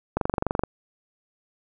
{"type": "click train", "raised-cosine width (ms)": 1, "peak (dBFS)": -9, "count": 12, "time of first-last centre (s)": [0.17, 0.636], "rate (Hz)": 23.6, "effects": []}